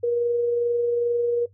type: tone with amplitude modulation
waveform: sine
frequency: 476.2 Hz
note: A#4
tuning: 37 cents sharp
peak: -18 dBFS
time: 0.03-1.46 s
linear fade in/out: 10 ms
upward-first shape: sine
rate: 22.4 Hz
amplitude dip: 30%
effects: noise-tail reverb RT60 0.1 s tail -17 dB re dry + added 98 Hz sine -52 dBFS peak until 1.53 s